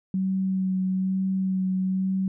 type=tone with vibrato; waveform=sine; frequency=188.7 Hz; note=F#3; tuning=34 cents sharp; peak=-22 dBFS; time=0.14-2.28 s; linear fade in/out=2 ms; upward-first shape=sine; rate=1.1 Hz; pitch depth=15 cents each way; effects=none